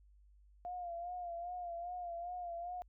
sine tone with vibrato, 701 Hz, F5, 6 cents sharp, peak -40 dBFS, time 0.65-2.82 s, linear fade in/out 0 ms, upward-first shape sine, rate 2.5 Hz, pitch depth 54 cents each way, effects added 50 Hz sine -61 dBFS peak until 2.88 s

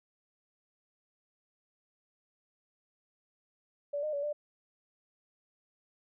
sine tone with pitch steps, 576 / 610 / 570 / 592 Hz, D5 / D#5 / C#5 / D5, -34 / -34 / +48 / +14 cents, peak -31 dBFS, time 3.93-4.33 s, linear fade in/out 10 ms, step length 100 ms, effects none

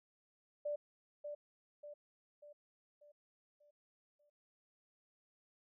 sine tone with echo, 588 Hz, D5, 2 cents sharp, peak -36 dBFS, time 0.65-0.76 s, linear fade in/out 10 ms, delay 590 ms, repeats 6, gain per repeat -6 dB, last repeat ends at 4.3 s, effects none

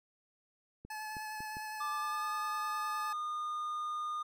clicks, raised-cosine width 3 ms, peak -35 dBFS, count 4, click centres 0.85 / 1.168 / 1.405 / 1.569 s
25% pulse tone with vibrato, 860 Hz, A5, 40 cents flat, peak -36 dBFS, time 0.9-3.13 s, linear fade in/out 5 ms, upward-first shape sine, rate 9.8 Hz, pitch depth 12 cents each way
triangle tone with pitch glide, 1186 to 1220 Hz, D6 to D#6, +17 to -34 cents, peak -33 dBFS, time 1.8-4.23 s, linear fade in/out 10 ms, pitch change +49 cents, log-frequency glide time 1.95-2.29 s
effects none

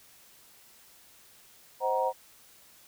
sine chord, C half-diminished seventh, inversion none, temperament just, 523.3 / 627.9 / 753.5 / 941.9 Hz, C5 / Eb5 / Gb5 / Bb5, 0 / +16 / +31 / +18 cents, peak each -29 / -35 / -32 / -29 dBFS, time 1.8-2.13 s, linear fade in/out 50 ms, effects white hiss -57 dBFS RMS until 2.87 s

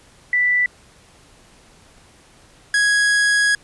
sine / 45% pulse tone pair in turn, 1975.5 / 1661.2 Hz, B6 / G#6, 0 / 0 cents, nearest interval minor third, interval 300 cents, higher first, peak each -14 dBFS, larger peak neither, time 0.33-0.66 / 2.74-3.55 s, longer second, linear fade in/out 2 ms, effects pink hiss -50 dBFS RMS until 3.63 s + resampled to 24000 Hz

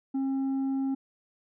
sine tone with tanh clipping, 269.2 Hz, C4, 49 cents sharp, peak -27 dBFS, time 0.14-0.95 s, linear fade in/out 10 ms, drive 4 dB, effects none

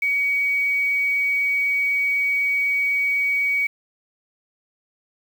sine tone with quantisation, 2256 Hz, C#7, 30 cents sharp, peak -18 dBFS, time 0.02-3.67 s, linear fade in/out 5 ms, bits 7, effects none

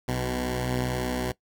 10% pulse tone pair together, 62 / 125.37 Hz, B1 / B2, +7 / +26 cents, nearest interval octave, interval 1219 cents, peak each -22 / -20 dBFS, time 0.08-1.32 s, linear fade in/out 5 ms, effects noise-tail reverb RT60 0.1 s tail -19 dB re dry

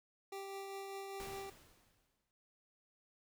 25% pulse tone with tremolo, 392 Hz, G4, in tune, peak -39 dBFS, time 0.32-1.5 s, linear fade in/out 5 ms, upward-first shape triangle, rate 5 Hz, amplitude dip 30%
pink noise with exponential decay, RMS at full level -48 dBFS, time 1.2-2.31 s, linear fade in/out 0 ms, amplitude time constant 240 ms
effects none

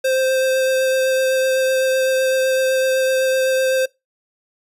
square tone with vibrato, 523.3 Hz, C5, in tune, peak -16 dBFS, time 0.04-3.86 s, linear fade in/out 10 ms, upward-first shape triangle, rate 7.9 Hz, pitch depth 13 cents each way, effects noise-tail reverb RT60 0.2 s tail -22 dB re dry + resampled to 32000 Hz

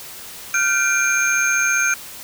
sine tone cluster, 1401 / 1536 / 2382 / 6400 Hz, F6 / G6 / D7 / G8, +5 / -36 / +24 / +35 cents, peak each -21 dBFS, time 0.54-1.94 s, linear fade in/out 2 ms, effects white hiss -36 dBFS RMS until 2.23 s

